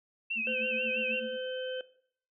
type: tone with vibrato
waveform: sine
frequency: 2637 Hz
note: E7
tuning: in tune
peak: -30 dBFS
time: 0.3-1.2 s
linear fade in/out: 10 ms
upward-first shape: sine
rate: 6.1 Hz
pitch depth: 86 cents each way
type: tone with tremolo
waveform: sine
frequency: 225.7 Hz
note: A3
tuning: 44 cents sharp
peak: -36 dBFS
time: 0.35-1.38 s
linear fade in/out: 50 ms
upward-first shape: sine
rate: 8.1 Hz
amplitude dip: 90%
type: harmonic tone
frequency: 513 Hz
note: C5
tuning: 34 cents flat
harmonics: 1 / 3 / 5 / 6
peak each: -35 / -43 / -54 / -43 dBFS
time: 0.47-1.81 s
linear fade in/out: 2 ms
effects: noise-tail reverb RT60 0.6 s tail -17 dB re dry